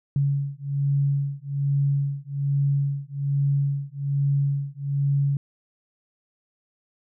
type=beating tone pair; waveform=sine; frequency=139.8 / 141 Hz; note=C#3 / C#3; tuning=+15 / +30 cents; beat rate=1.2 Hz; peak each=-24 dBFS; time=0.16-5.37 s; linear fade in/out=2 ms; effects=none